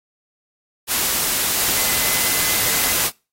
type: tone in noise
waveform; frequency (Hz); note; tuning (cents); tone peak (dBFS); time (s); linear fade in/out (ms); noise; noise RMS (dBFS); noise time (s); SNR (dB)
sine; 2035; C7; -49; -30; 1.73-2.97; 50; white; -19; 0.87-3.11; -14
effects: noise-tail reverb RT60 0.3 s tail -25 dB re dry + AAC 48 kbps